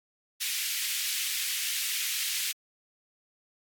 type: high-pass noise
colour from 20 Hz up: pink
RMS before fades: -31 dBFS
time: 0.4-2.53 s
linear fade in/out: 20 ms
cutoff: 2200 Hz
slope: 24 dB/octave
effects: AAC 64 kbps